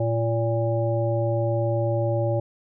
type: harmonic tone with a mistuned harmonic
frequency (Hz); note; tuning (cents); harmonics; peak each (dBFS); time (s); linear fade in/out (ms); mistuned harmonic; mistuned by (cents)
114.8; A#2; -26; 1 / 3 / 5 / 7; -23 / -29 / -25 / -34; 0-2.4; 5; 7; +20
effects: none